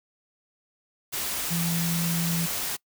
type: tone in noise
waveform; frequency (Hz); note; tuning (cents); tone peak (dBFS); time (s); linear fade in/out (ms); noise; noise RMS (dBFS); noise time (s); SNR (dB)
sine; 168.8; E3; +41; -25; 1.5-2.47; 20; white; -30; 1.12-2.77; +2
effects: noise-tail reverb RT60 0.1 s tail -23 dB re dry